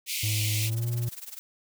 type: high-pass noise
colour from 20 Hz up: pink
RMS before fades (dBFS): -31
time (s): 0.06-0.71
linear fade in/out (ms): 50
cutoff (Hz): 2100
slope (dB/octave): 96
type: tone with pitch glide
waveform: triangle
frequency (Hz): 106.5 to 118.85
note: G#2 to A#2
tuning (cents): +44 to +34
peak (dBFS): -24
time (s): 0.23-1.09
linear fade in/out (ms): 5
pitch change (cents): +190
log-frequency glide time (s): 0.56-0.88
type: noise with tremolo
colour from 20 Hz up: blue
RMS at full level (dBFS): -38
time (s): 0.62-1.39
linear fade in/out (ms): 0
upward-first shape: sine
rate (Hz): 20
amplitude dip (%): 85
effects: none